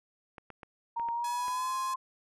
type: clicks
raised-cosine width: 0.5 ms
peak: -30 dBFS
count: 6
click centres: 0.382 / 0.503 / 0.632 / 0.997 / 1.087 / 1.482 s
type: tone with pitch glide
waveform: sine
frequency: 932.3 to 1046.5 Hz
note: A#5 to C6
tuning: 0 to 0 cents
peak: -30 dBFS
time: 0.96-1.96 s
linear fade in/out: 10 ms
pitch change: +200 cents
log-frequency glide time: 1.12-1.76 s
type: tone with vibrato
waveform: 5% pulse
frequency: 840 Hz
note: G#5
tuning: 19 cents sharp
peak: -29 dBFS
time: 1.24-1.94 s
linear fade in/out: 5 ms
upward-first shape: sine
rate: 3.1 Hz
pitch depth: 14 cents each way
effects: none